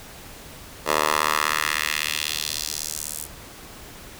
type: tone with high-pass filter sweep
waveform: 10% pulse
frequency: 76.2 Hz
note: D#2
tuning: 36 cents flat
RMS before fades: -25 dBFS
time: 0.85-3.28 s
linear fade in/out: 50 ms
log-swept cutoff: 650 to 9500 Hz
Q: 1.5
effects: pink hiss -42 dBFS RMS until 4.19 s